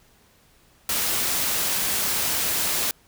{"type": "noise", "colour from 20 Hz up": "white", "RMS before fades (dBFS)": -24, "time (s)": [0.89, 2.91], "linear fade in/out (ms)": 2, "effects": ["pink hiss -58 dBFS RMS until 3.07 s"]}